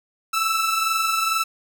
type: tone pair together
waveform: sawtooth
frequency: 1316 / 1338.2 Hz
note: E6 / E6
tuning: -3 / +26 cents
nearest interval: unison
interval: 29 cents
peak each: -17 / -23 dBFS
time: 0.33-1.44 s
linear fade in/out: 10 ms
effects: none